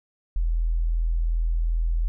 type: tone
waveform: sine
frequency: 41.33 Hz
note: E1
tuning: 5 cents sharp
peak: -20 dBFS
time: 0.36-2.08 s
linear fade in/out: 0 ms
effects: none